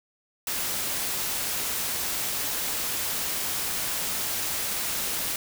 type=noise; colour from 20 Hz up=white; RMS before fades=-29 dBFS; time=0.47-5.36 s; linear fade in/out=2 ms; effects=none